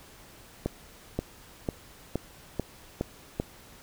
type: accelerating click train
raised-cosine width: 2 ms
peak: -14 dBFS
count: 7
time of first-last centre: 0.66-3.399 s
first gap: 530 ms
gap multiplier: 0.94
effects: pink hiss -52 dBFS RMS until 3.82 s